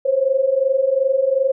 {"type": "tone pair together", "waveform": "sine", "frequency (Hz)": [518.3, 541], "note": ["C5", "C#5"], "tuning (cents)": [-16, -42], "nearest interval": "minor second", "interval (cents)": 74, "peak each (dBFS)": [-19, -16], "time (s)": [0.05, 1.52], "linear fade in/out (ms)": 10, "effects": []}